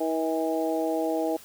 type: harmonic tone with a mistuned harmonic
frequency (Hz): 160.5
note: E3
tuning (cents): -46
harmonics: 2 / 3 / 4 / 5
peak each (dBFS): -28 / -30 / -29 / -33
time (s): 0-1.37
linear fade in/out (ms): 10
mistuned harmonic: 5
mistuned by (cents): +27
effects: white hiss -49 dBFS RMS until 1.44 s